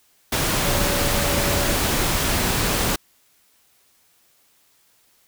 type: tone in noise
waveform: sine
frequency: 571 Hz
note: D5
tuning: 49 cents flat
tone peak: -28 dBFS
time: 0.65-1.76 s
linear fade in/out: 5 ms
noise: pink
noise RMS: -21 dBFS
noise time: 0.32-2.96 s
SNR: -10 dB
effects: white hiss -60 dBFS RMS until 5.27 s